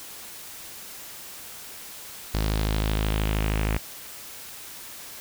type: tone with low-pass filter sweep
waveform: sawtooth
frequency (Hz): 53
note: G#1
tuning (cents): +36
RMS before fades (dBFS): -25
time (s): 2.34-3.78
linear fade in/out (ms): 5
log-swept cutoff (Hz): 4800 to 2400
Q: 2.6
effects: white hiss -41 dBFS RMS until 5.2 s